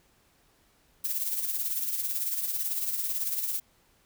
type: noise with tremolo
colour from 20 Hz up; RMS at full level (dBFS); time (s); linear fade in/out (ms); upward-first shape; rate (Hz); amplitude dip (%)
violet; -28; 1.04-3.6; 10; triangle; 18; 60
effects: pink hiss -65 dBFS RMS until 4.05 s